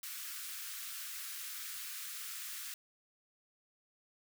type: high-pass noise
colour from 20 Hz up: white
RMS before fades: -44 dBFS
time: 0.03-2.74 s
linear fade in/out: 2 ms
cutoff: 1200 Hz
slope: 48 dB/octave
effects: none